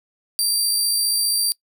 20% pulse tone with amplitude modulation, 4699 Hz, D8, in tune, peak -11 dBFS, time 0.39-1.52 s, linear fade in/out 0 ms, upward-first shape sine, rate 55 Hz, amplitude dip 25%, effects noise-tail reverb RT60 0.1 s tail -22 dB re dry

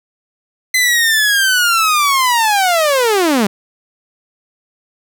sawtooth linear sweep, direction down, 2042 to 189.1 Hz, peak -7 dBFS, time 0.74-3.47 s, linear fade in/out 5 ms, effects none

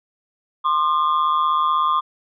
triangle ring-modulated tone, 1130 Hz, C#6, 33 cents sharp, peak -11 dBFS, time 0.64-2.01 s, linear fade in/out 20 ms, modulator 78.1 Hz, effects resampled to 11025 Hz

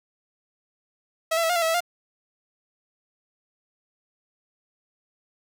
sawtooth tone with pitch steps, 648 / 671 / 652 / 709 / 678 / 648 / 655 / 702 Hz, E5 / E5 / E5 / F5 / E5 / E5 / E5 / F5, -30 / +31 / -19 / +26 / +49 / -30 / -11 / +9 cents, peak -17 dBFS, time 1.31-1.806 s, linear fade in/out 10 ms, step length 62 ms, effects none

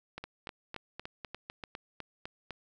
two click trains, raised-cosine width 0.3 ms, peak -24 / -24 dBFS, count 10 / 6, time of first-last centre 0.24-2.507 / 0.18-1.638 s, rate 3.97 / 3.43 Hz, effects none

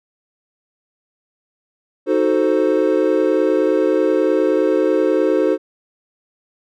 triangle chord, D# diminished seventh, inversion none, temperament equal, 311.1 / 370 / 440 / 523.3 Hz, D#4 / F#4 / A4 / C5, 0 / 0 / 0 / 0 cents, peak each -17 dBFS, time 2.06-5.58 s, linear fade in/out 50 ms, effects none

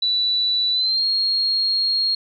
sine tone with pitch glide, 3957 to 4266 Hz, B7 to C8, +3 to +33 cents, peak -17 dBFS, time 0.02-2.15 s, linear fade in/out 5 ms, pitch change +130 cents, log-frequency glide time 0.72-1.05 s, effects none

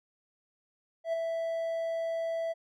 triangle tone with ADSR envelope, 660 Hz, E5, 2 cents sharp, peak -24 dBFS, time 1.04-2.54 s, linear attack 91 ms, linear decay 10 ms, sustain -4 dB, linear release 27 ms, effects none

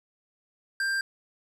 sine tone with hard clipping, 1585 Hz, G6, 19 cents sharp, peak -27 dBFS, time 0.8-1.01 s, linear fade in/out 2 ms, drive 11 dB, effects none

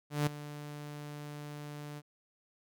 sawtooth tone with ADSR envelope, 147.4 Hz, D3, 7 cents sharp, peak -22 dBFS, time 0.1-2.02 s, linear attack 170 ms, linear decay 4 ms, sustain -16 dB, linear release 43 ms, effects none

